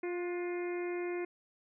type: harmonic tone with a mistuned harmonic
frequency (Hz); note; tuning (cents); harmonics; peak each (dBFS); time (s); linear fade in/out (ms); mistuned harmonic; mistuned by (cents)
351.8; F4; +13; 1 / 2 / 3 / 4 / 5 / 6 / 7; -34 / -47 / -51 / -53 / -52 / -47 / -51; 0.03-1.25; 5; 4; +56
effects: none